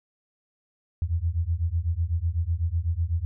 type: beating tone pair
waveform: sine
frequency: 80.3 / 88.3 Hz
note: E2 / F2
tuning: -45 / +20 cents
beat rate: 8 Hz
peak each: -26 dBFS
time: 1.02-3.25 s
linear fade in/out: 0 ms
effects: none